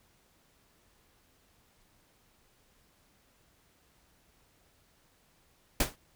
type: noise with exponential decay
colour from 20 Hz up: pink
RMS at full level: -22 dBFS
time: 5.8-5.96 s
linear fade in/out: 5 ms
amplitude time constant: 33 ms
effects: pink hiss -67 dBFS RMS until 6.15 s